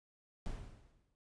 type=noise with exponential decay; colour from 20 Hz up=brown; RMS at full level=-40 dBFS; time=0.46-1.15 s; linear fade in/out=0 ms; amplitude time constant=150 ms; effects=resampled to 22050 Hz